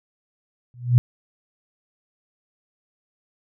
sine tone with exponential growth, 122.4 Hz, B2, 15 cents flat, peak -7 dBFS, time 0.74-0.98 s, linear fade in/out 0 ms, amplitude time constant 52 ms, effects none

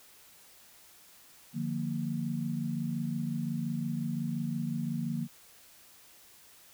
sine tone cluster, 150.4 / 176.1 / 231.8 Hz, D3 / F3 / A#3, +42 / +15 / -10 cents, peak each -35 / -36 / -34 dBFS, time 1.53-5.28 s, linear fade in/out 50 ms, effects white hiss -57 dBFS RMS until 6.73 s

